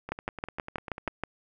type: two click trains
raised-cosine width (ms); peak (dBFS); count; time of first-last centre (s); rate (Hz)
0.5; -23 / -15; 11 / 8; 0.09-1.08 / 0.12-1.236; 10.1 / 6.27
effects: none